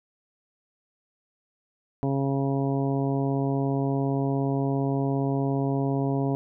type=harmonic tone; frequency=137.3 Hz; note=C#3; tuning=16 cents flat; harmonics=1 / 2 / 3 / 4 / 5 / 6 / 7; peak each=-26 / -27 / -31 / -37 / -34 / -42 / -39 dBFS; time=2.03-6.35 s; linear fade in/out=0 ms; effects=none